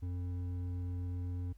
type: tone with hard clipping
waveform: sine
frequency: 89.2 Hz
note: F2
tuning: 37 cents sharp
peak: -37 dBFS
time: 0.02-1.53 s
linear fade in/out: 10 ms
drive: 7 dB
effects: added 50 Hz sine -54 dBFS peak until 1.57 s + pink hiss -75 dBFS RMS until 1.57 s